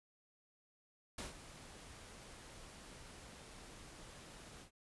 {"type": "noise with ADSR envelope", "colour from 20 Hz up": "pink", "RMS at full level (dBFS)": -43, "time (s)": [1.18, 4.71], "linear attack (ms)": 5, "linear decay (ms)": 140, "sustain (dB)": -12, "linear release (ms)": 100, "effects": ["resampled to 24000 Hz"]}